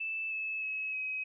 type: tone with pitch steps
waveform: sine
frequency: 2637 / 2604 / 2571 / 2538 Hz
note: E7 / E7 / E7 / D#7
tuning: 0 / -22 / -44 / +34 cents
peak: -33 dBFS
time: 0-1.24 s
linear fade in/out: 10 ms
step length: 310 ms
effects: none